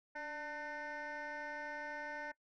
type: tone with frequency modulation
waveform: sine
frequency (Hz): 1200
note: D6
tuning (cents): +37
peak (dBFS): -39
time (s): 0.15-2.32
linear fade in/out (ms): 10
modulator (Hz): 304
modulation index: 2.4
effects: noise-tail reverb RT60 0.1 s tail -22 dB re dry + tanh soft clip ceiling -40 dBFS